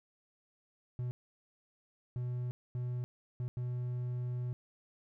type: tone bursts at uneven times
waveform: triangle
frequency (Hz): 123.47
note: B2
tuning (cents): 0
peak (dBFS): -32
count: 5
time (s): 0.99-1.11 / 2.16-2.51 / 2.75-3.04 / 3.4-3.48 / 3.57-4.53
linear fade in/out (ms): 0
effects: none